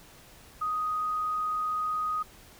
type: tone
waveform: sine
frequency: 1248 Hz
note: D#6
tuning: 5 cents sharp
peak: -27 dBFS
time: 0.61-2.23 s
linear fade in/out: 10 ms
effects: pink hiss -53 dBFS RMS until 2.59 s